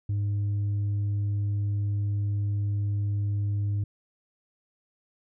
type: tone with tanh clipping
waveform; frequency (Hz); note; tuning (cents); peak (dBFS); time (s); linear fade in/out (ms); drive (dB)
sine; 102; G#2; -31; -25; 0.09-3.84; 5; 2
effects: none